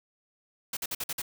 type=noise bursts; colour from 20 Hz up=white; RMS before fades=-33 dBFS; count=6; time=0.73-1.219 s; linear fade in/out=5 ms; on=39 ms; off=51 ms; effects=none